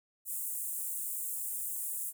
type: high-pass noise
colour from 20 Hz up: pink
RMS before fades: -37 dBFS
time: 0.25-2.13 s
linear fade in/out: 50 ms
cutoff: 8000 Hz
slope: 48 dB/octave
effects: none